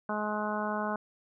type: harmonic tone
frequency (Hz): 211.2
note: G#3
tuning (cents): +29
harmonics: 1 / 2 / 3 / 4 / 5 / 6 / 7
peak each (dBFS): -35 / -40 / -36 / -37 / -37 / -40 / -39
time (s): 0.09-0.96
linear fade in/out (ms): 2
effects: none